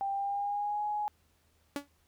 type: tone with pitch glide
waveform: sine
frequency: 790 to 836.5 Hz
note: G5 to G#5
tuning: +13 to +12 cents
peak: -30 dBFS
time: 0.01-1.08 s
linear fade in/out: 0 ms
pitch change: +99 cents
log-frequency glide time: 0.12-0.83 s
type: tone with exponential decay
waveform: sawtooth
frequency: 284.8 Hz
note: C#4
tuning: 47 cents sharp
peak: -26 dBFS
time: 1.76-1.88 s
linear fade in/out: 1 ms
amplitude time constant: 24 ms
effects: added 79 Hz sine -70 dBFS peak until 2.07 s + pink hiss -71 dBFS RMS until 2.07 s